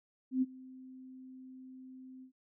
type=tone with ADSR envelope; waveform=sine; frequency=258.9 Hz; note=C4; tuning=18 cents flat; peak=-25 dBFS; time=0.31-2.32 s; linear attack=110 ms; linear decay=31 ms; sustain=-23 dB; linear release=95 ms; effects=none